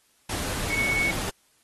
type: tone in noise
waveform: sine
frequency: 2217 Hz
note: C#7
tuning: in tune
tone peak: -23 dBFS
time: 0.7-1.11 s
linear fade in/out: 5 ms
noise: pink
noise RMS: -31 dBFS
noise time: 0.29-1.3 s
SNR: +5 dB
effects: white hiss -64 dBFS RMS until 1.63 s + AAC 32 kbps